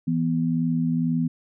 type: tone pair together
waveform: sine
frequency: 164.81 / 246.9 Hz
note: E3 / B3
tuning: 0 / 0 cents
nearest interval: perfect fifth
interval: 700 cents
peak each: -23 dBFS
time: 0.07-1.28 s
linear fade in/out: 10 ms
effects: none